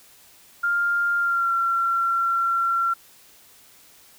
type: tone with pitch glide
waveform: sine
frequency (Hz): 1400 to 1364.1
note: F6 to F6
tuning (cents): +4 to -41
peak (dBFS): -19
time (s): 0.63-2.94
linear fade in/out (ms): 10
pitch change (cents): -45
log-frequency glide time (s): 1.18-1.54
effects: white hiss -52 dBFS RMS until 4.18 s